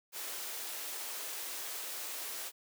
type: high-pass noise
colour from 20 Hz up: white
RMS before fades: -41 dBFS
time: 0.12-2.52 s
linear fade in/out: 50 ms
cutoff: 330 Hz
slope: 24 dB/octave
effects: none